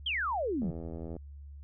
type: exponential sweep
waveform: sine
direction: down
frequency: 3322 to 150 Hz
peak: -29 dBFS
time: 0.06-0.71 s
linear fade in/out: 5 ms
type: click train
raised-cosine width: 2 ms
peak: -28 dBFS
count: 46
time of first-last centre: 0.62-1.165 s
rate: 82.5 Hz
effects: added 71 Hz sine -44 dBFS peak until 1.63 s